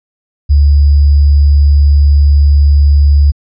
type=tone with sample-and-hold; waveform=sine; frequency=72 Hz; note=D2; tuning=34 cents flat; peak=-3 dBFS; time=0.49-3.32 s; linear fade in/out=20 ms; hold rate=4900 Hz; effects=resampled to 16000 Hz